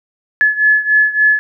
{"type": "beating tone pair", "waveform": "sine", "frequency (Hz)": [1712, 1715.5], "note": ["A6", "A6"], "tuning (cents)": [-48, -44], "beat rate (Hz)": 3.5, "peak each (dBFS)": [-11, -14], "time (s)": [0.41, 1.39], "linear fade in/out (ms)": 0, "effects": []}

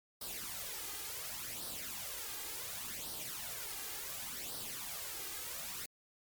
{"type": "noise with flanger", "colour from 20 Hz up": "white", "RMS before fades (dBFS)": -43, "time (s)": [0.21, 5.86], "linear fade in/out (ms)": 5, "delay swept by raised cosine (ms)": [0.21, 2.51], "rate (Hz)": 0.69, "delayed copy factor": 0.65, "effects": ["MP3 96 kbps"]}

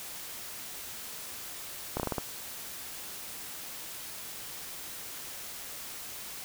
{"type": "slowing click train", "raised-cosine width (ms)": 1, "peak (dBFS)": -16, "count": 6, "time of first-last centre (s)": [1.97, 2.182], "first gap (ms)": 28, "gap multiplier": 1.21, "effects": ["white hiss -42 dBFS RMS until 6.44 s"]}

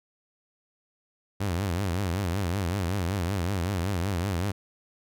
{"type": "tone with vibrato", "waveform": "sawtooth", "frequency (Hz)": 92.5, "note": "F#2", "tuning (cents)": 0, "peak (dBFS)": -22, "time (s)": [1.4, 4.52], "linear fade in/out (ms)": 10, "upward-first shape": "triangle", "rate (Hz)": 5.3, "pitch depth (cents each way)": 220, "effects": []}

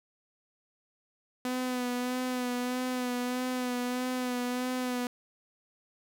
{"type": "tone with vibrato", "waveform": "sawtooth", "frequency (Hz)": 249.9, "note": "B3", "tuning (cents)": 21, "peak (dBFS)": -26, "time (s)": [1.45, 5.07], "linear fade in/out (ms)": 2, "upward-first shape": "sine", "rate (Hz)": 1.6, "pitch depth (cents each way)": 29, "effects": []}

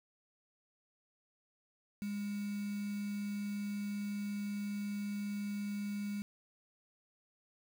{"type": "tone with quantisation", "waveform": "sine", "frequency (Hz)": 204.3, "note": "G#3", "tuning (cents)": -28, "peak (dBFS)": -36, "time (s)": [2.02, 6.22], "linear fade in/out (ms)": 0, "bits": 8, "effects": []}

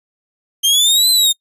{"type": "exponential two-way sweep", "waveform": "sawtooth", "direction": "up then down", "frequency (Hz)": [3136, 4100, 3643], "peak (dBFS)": -7, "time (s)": [0.63, 1.33], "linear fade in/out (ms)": 20, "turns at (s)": 1.1, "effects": ["noise-tail reverb RT60 0.1 s tail -26 dB re dry", "resampled to 32000 Hz"]}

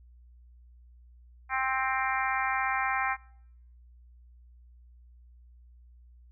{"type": "harmonic tone", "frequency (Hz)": 263.1, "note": "C4", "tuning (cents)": 10, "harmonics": [3, 4, 5, 6, 7, 8, 9], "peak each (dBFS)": [-32, -33, -34, -35, -35, -36, -37], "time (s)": [1.49, 3.17], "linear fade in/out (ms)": 50, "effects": ["noise-tail reverb RT60 0.8 s tail -26 dB re dry", "added 60 Hz sine -52 dBFS peak until 6.31 s"]}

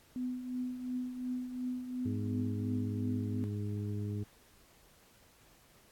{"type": "tone with tremolo", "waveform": "sine", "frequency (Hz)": 251.1, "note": "B3", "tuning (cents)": 29, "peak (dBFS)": -32, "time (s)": [0.16, 3.44], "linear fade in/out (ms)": 0, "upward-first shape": "triangle", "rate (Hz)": 2.8, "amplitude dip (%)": 65}
{"type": "harmonic tone", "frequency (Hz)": 103.4, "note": "G#2", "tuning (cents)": -7, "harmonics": [1, 2, 3, 4], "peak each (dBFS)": [-35, -41, -45, -47], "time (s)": [2.05, 4.24], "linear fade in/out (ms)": 10}
{"effects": ["pink hiss -63 dBFS RMS until 5.91 s", "AAC 64 kbps"]}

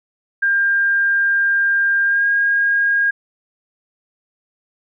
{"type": "tone with pitch glide", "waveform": "sine", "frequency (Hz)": [1600, 1627], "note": ["G6", "G#6"], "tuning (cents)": [35, -36], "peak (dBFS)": -13, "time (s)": [0.42, 3.11], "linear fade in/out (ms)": 10, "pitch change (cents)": 29, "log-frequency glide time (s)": [2.05, 2.26], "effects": []}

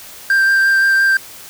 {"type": "tone with vibrato", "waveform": "triangle", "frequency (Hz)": 1579, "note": "G6", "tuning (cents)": 12, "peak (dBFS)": -8, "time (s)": [0.3, 1.17], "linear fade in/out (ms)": 2, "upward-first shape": "sine", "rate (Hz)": 5.8, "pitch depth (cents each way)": 11, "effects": ["white hiss -36 dBFS RMS until 1.49 s"]}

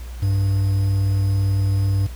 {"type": "tone with quantisation", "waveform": "triangle", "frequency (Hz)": 98, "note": "G2", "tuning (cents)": 0, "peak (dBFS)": -14, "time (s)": [0.22, 2.07], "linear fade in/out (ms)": 10, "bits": 7, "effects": ["added 60 Hz sine -30 dBFS peak until 2.15 s", "pink hiss -45 dBFS RMS until 2.15 s"]}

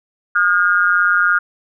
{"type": "tone with amplitude modulation", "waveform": "sine", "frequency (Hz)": 1425, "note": "F6", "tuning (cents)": 34, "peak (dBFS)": -7, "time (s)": [0.35, 1.39], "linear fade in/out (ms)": 10, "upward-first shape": "sine", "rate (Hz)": 183, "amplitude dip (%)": 95, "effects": []}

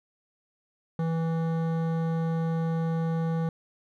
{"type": "tone with hard clipping", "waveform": "sine", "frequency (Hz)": 163.9, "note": "E3", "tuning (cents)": -10, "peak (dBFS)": -27, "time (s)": [0.99, 3.49], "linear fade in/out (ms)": 2, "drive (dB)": 14, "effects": []}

